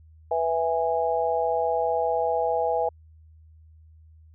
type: harmonic tone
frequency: 164.81 Hz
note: E3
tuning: in tune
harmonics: 3 / 4 / 5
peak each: -26 / -26 / -26 dBFS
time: 0.31-2.89 s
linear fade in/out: 5 ms
effects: added 79 Hz sine -49 dBFS peak until 4.34 s